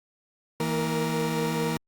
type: tone cluster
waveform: 30% pulse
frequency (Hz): 161.9 / 232 / 468.7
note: E3 / A#3 / A#4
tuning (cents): -31 / -8 / +9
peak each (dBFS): -26 / -28 / -27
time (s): 0.6-1.77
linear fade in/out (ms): 2
effects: Opus 48 kbps